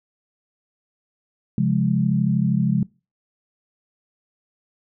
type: chord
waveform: sine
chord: Db major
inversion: none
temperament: equal with one note detuned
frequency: 135.43 / 174.61 / 207.7 Hz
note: Db3 / F3 / Ab3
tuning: -40 / 0 / 0 cents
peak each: -21 dBFS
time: 1.58-2.83 s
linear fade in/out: 2 ms
effects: noise-tail reverb RT60 0.3 s tail -23 dB re dry